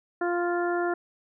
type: harmonic tone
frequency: 349.2 Hz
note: F4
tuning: in tune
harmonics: 1 / 2 / 3 / 4 / 5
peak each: -26 / -30 / -37 / -33 / -38 dBFS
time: 0.21-0.94 s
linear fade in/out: 5 ms
effects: none